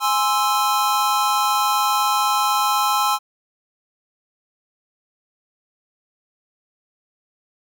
square chord, Ab augmented, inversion none, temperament equal, 830.6 / 1046.5 / 1318.5 Hz, Ab5 / C6 / E6, 0 / 0 / 0 cents, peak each -22 dBFS, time 0-3.19 s, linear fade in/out 50 ms, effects none

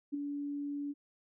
sine tone with ADSR envelope, 286.9 Hz, D4, 40 cents flat, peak -30 dBFS, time 0.12-0.94 s, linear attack 23 ms, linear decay 9 ms, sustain -5 dB, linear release 33 ms, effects none

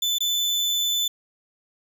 35% pulse tone with dropouts, 3509 Hz, A7, 5 cents flat, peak -19 dBFS, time 0.02-1.08 s, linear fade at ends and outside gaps 5 ms, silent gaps 0.185-0.205 s, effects none

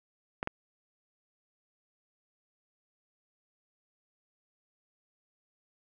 clicks, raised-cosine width 0.5 ms, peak -17 dBFS, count 2, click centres 0.429 / 0.474 s, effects none

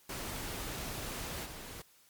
pink noise with level steps, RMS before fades -40 / -46 dBFS, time 0.09-1.82 s, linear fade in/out 5 ms, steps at 1.44 s, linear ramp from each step 20 ms, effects white hiss -64 dBFS RMS until 2.09 s + MP3 96 kbps

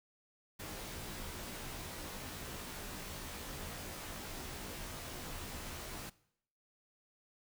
pink noise with comb filter, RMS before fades -45 dBFS, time 0.59-6.1 s, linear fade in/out 10 ms, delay 18 ms, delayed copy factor -0.85, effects noise-tail reverb RT60 0.7 s tail -20 dB re dry

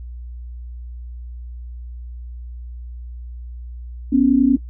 sine tone pair together, 246.9 / 277.5 Hz, B3 / C#4, 0 / +2 cents, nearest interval major second, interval 202 cents, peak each -15 / -13 dBFS, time 4.12-4.57 s, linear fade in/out 10 ms, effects noise-tail reverb RT60 0.1 s tail -18 dB re dry + added 60 Hz sine -30 dBFS peak until 4.69 s

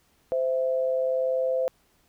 sine tone pair together, 518.2 / 659.3 Hz, C5 / E5, -17 / 0 cents, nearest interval major third, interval 417 cents, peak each -23 / -30 dBFS, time 0.32-1.68 s, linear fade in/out 0 ms, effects pink hiss -65 dBFS RMS until 2.08 s

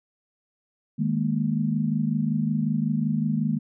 sine chord, D# suspended fourth, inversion none, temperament equal, 155.56 / 207.7 / 233.1 Hz, D#3 / G#3 / A#3, 0 / 0 / 0 cents, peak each -26 dBFS, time 0.98-3.59 s, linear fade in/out 20 ms, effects none

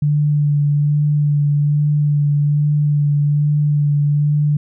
sine tone with vibrato, 146.83 Hz, D3, in tune, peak -12 dBFS, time 0.02-4.57 s, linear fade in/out 5 ms, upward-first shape sine, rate 1.2 Hz, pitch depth 17 cents each way, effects none

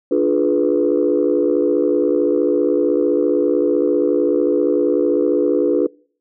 sine chord, D diminished seventh, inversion none, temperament equal with one note detuned, 293.7 / 349.2 / 423.3 / 493.9 Hz, D4 / F4 / Ab4 / Cb5, 0 / 0 / +33 / 0 cents, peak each -18 dBFS, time 0.11-5.87 s, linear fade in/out 5 ms, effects noise-tail reverb RT60 0.5 s tail -25 dB re dry + tanh soft clip ceiling -5 dBFS

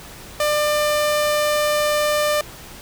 sawtooth tone, 597 Hz, D5, 28 cents sharp, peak -13 dBFS, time 0.4-2.41 s, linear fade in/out 2 ms, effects pink hiss -39 dBFS RMS until 2.81 s

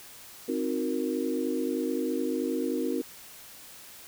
sine chord, C half-diminished seventh, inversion none, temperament equal with one note detuned, 261.6 / 311.1 / 364.7 / 466.2 Hz, C4 / Eb4 / Gb4 / Bb4, 0 / 0 / -25 / 0 cents, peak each -31 / -32 / -33 / -33 dBFS, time 0.48-3.02 s, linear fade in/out 10 ms, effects white hiss -48 dBFS RMS until 4.07 s

